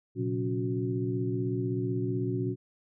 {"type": "tone cluster", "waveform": "sine", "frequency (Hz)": [119.4, 135.3, 182.3, 281, 366.4], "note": ["A#2", "C#3", "F#3", "C#4", "F#4"], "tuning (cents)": [42, -42, -25, 24, -17], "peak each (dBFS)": [-31, -40, -37, -34, -33], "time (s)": [0.15, 2.56], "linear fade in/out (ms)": 50, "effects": []}